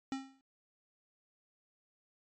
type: tone with exponential decay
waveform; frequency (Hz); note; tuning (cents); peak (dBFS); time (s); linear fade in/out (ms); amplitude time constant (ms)
square; 268.1; C4; +42; -33; 0.12-0.41; 1; 62
effects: MP3 32 kbps